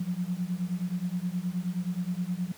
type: beating tone pair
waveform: sine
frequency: 174.61 / 184.11 Hz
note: F3 / F#3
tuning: 0 / -8 cents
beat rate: 9.5 Hz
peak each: -31 dBFS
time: 0-2.52 s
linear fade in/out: 5 ms
effects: pink hiss -51 dBFS RMS until 2.57 s + high-pass 100 Hz 12 dB/octave